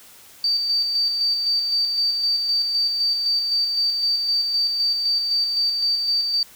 sine tone with tremolo, 4624 Hz, D8, 28 cents flat, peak -17 dBFS, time 0.44-6.43 s, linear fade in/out 2 ms, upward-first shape square, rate 3.9 Hz, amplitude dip 35%, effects white hiss -47 dBFS RMS until 6.55 s

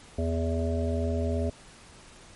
harmonic tone, 82.41 Hz, E2, in tune, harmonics 1 / 3 / 5 / 7 / 8, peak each -27 / -32 / -34 / -35 / -36 dBFS, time 0.18-1.5 s, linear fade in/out 5 ms, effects pink hiss -51 dBFS RMS until 2.35 s + MP3 48 kbps

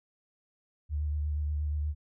sine tone with vibrato, 74.6 Hz, D2, 28 cents sharp, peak -28 dBFS, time 0.89-1.95 s, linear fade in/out 50 ms, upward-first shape sine, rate 8.4 Hz, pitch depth 27 cents each way, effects none

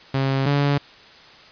sawtooth tone pair in turn, 135.1 / 142.61 Hz, C#3 / C#3, -44 / +49 cents, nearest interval minor second, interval 93 cents, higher second, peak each -15 / -13 dBFS, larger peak second, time 0.14-0.46 / 0.46-0.78 s, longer neither, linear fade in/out 5 ms, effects white hiss -46 dBFS RMS until 1.51 s + resampled to 11025 Hz

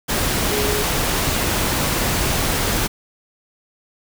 sine tone in noise, 417.5 Hz, G#4, 9 cents sharp, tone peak -22 dBFS, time 0.5-0.84 s, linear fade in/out 20 ms, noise pink, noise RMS -20 dBFS, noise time 0.08-2.88 s, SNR -5 dB, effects none

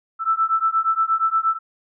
sine beating tone pair, 1318.5 / 1327 Hz, E6 / E6, 0 / +11 cents, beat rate 8.5 Hz, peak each -20 dBFS, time 0.19-1.59 s, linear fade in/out 50 ms, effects none

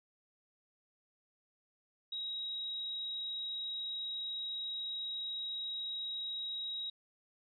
sine tone, 3817 Hz, A#7, 40 cents sharp, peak -37 dBFS, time 2.12-6.9 s, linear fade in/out 5 ms, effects none

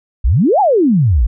sine exponential two-way sweep, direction up then down, 47.31 to 873 to 47.31 Hz, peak -8 dBFS, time 0.24-1.27 s, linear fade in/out 10 ms, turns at 0.6 s, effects none

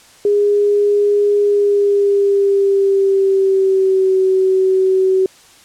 sine tone with pitch glide, 410 to 378.1 Hz, G#4 to F#4, -22 to +38 cents, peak -10 dBFS, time 0.25-5.26 s, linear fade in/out 2 ms, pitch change -140 cents, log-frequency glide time 1.4-4.17 s, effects white hiss -45 dBFS RMS until 5.64 s + low-pass 9000 Hz 12 dB/octave

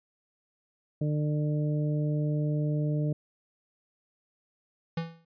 harmonic tone, 150 Hz, D3, 37 cents sharp, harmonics 1 / 2 / 3 / 4, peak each -26 / -34 / -39 / -39 dBFS, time 1.01-3.13 s, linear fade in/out 5 ms
square tone with exponential decay, 165.5 Hz, E3, 7 cents sharp, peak -27 dBFS, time 4.97-5.25 s, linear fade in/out 5 ms, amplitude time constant 59 ms
effects resampled to 11025 Hz

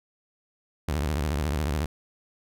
sawtooth tone with vibrato, 73.7 Hz, D2, 7 cents sharp, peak -21 dBFS, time 0.88-1.86 s, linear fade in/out 5 ms, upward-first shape triangle, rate 14 Hz, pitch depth 280 cents each way, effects none

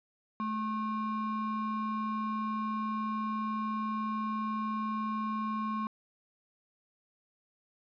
triangle ring-modulated tone, 650 Hz, E5, 24 cents flat, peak -26 dBFS, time 0.4-5.87 s, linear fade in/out 0 ms, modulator 433 Hz, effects resampled to 11025 Hz

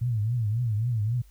sine tone with vibrato, 113.3 Hz, A#2, 49 cents flat, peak -23 dBFS, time 0.01-1.22 s, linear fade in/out 10 ms, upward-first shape triangle, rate 3.7 Hz, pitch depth 190 cents each way, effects added 50 Hz sine -50 dBFS peak until 1.3 s + white hiss -64 dBFS RMS until 1.3 s

